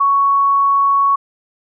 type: tone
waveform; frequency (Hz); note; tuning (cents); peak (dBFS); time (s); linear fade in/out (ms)
sine; 1113; C#6; +7; -10; 0-1.16; 10
effects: none